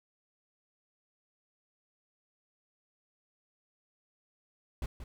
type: noise with echo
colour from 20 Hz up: brown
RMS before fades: -34 dBFS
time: 4.82-4.86 s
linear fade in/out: 2 ms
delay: 180 ms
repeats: 1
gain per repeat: -9 dB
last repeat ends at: 5.04 s
effects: none

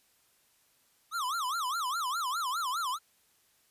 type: tone with vibrato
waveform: square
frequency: 1174.7 Hz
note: D6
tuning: in tune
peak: -31 dBFS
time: 1.11-2.99 s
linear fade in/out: 50 ms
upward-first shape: sine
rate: 4.9 Hz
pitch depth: 300 cents each way
effects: white hiss -68 dBFS RMS until 3.7 s + resampled to 32000 Hz

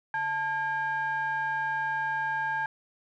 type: ring-modulated tone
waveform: triangle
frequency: 370 Hz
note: F#4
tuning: in tune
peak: -22 dBFS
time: 0.14-2.66 s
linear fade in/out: 2 ms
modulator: 1250 Hz
effects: none

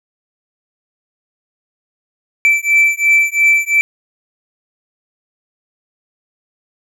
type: beating tone pair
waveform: triangle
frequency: 2326 / 2328.9 Hz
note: D7 / D7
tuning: -17 / -15 cents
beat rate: 2.9 Hz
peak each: -11 dBFS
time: 2.45-3.81 s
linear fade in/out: 0 ms
effects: none

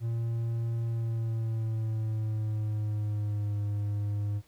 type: tone with pitch glide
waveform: triangle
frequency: 115.6 to 102.99 Hz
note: A#2 to G#2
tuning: -14 to -14 cents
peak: -26 dBFS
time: 0-4.42 s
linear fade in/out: 50 ms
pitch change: -200 cents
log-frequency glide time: 0.83-3.58 s
effects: pink hiss -64 dBFS RMS until 4.47 s

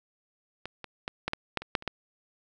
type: clicks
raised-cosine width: 0.3 ms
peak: -20 / -23 / -16 / -13 / -13 / -11 / -24 / -8 / -27 / -13 dBFS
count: 10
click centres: 0.656 / 0.843 / 1.079 / 1.28 / 1.334 / 1.573 / 1.62 / 1.752 / 1.824 / 1.877 s
effects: none

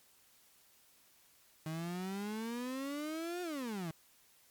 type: exponential two-way sweep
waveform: 35% pulse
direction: up then down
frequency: 155.56 to 362.3 to 155.56 Hz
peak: -36 dBFS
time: 1.66-3.91 s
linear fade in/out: 2 ms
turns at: 3.42 s
effects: white hiss -66 dBFS RMS until 4.5 s + MP3 96 kbps

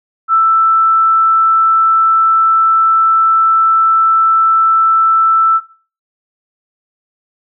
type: tone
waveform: sine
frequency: 1325 Hz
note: E6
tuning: 9 cents sharp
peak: -6 dBFS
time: 0.28-5.61 s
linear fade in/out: 50 ms
effects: noise-tail reverb RT60 0.4 s tail -18 dB re dry

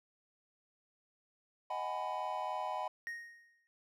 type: chord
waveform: triangle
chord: G# minor seventh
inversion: second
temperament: just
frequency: 623 / 747.5 / 830.6 / 996.7 Hz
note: D#5 / F#5 / G#5 / B5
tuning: +2 / +17 / 0 / +16 cents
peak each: -41 / -39 / -40 / -38 dBFS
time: 1.7-2.88 s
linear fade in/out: 5 ms
type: tone with exponential decay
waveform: triangle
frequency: 1864.7 Hz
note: A#6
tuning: in tune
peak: -35 dBFS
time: 3.07-3.67 s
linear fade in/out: 0 ms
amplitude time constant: 130 ms
effects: none

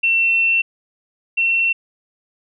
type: tone pair in turn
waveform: sine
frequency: 2701 / 2711 Hz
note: E7 / E7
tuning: +42 / +48 cents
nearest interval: unison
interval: 6 cents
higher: second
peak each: -13 / -14 dBFS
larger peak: first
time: 0.03-0.62 / 1.37-1.73 s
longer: first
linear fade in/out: 10 ms
effects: none

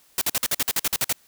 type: noise bursts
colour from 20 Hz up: white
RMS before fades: -22 dBFS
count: 12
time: 0.18-1.127 s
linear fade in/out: 2 ms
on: 34 ms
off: 49 ms
effects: white hiss -58 dBFS RMS until 1.27 s

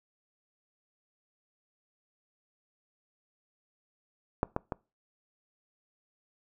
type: clicks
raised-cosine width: 1 ms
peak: -11 / -15 / -18 dBFS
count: 3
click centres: 4.431 / 4.564 / 4.722 s
effects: noise-tail reverb RT60 0.3 s tail -24 dB re dry

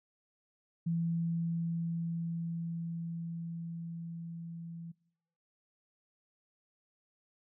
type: tone with level ramp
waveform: sine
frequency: 167.4 Hz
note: E3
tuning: 27 cents sharp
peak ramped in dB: -29 to -42 dBFS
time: 0.86-4.92 s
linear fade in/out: 10 ms
effects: noise-tail reverb RT60 0.8 s tail -25 dB re dry

